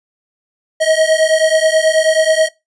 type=beating tone pair; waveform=square; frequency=630 / 639.3 Hz; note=D#5 / D#5; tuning=+21 / +47 cents; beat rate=9.3 Hz; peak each=-14 dBFS; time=0.8-2.49 s; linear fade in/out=20 ms; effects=noise-tail reverb RT60 0.2 s tail -20 dB re dry + resampled to 24000 Hz